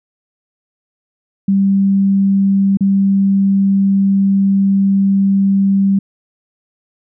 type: tone with dropouts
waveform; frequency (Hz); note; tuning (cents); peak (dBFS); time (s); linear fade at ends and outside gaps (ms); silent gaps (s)
sine; 196; G3; 0; -9; 1.48-5.99; 5; 2.772-2.807
effects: none